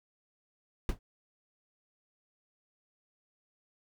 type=noise with exponential decay; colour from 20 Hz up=brown; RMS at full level=-24 dBFS; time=0.89-0.99 s; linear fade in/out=1 ms; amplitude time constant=20 ms; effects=none